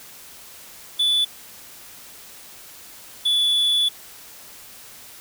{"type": "tone pair in turn", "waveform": "triangle", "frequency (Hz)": [3470, 3444], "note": ["A7", "A7"], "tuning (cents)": [-25, -38], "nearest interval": "unison", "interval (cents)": 13, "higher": "first", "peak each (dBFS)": -15, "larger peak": "neither", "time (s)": [[0.99, 1.25], [3.25, 3.89]], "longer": "second", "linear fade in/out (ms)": 10, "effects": ["white hiss -43 dBFS RMS until 5.2 s"]}